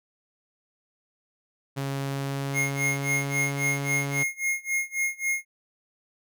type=tone with pitch glide; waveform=sawtooth; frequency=137.7 to 140.11 Hz; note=C#3 to C#3; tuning=-11 to +19 cents; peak=-24 dBFS; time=1.76-4.24 s; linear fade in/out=20 ms; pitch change=+30 cents; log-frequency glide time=2.03-3.58 s
type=tone with tremolo; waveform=square; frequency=2146 Hz; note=C7; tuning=43 cents sharp; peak=-23 dBFS; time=2.53-5.45 s; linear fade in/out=50 ms; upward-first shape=sine; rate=3.7 Hz; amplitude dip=95%
effects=none